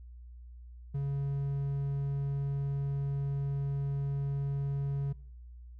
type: tone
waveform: triangle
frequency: 139.5 Hz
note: C#3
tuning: 11 cents sharp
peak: -28 dBFS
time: 0.94-5.13 s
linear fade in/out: 10 ms
effects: noise-tail reverb RT60 0.8 s tail -23 dB re dry + added 60 Hz sine -46 dBFS peak until 5.79 s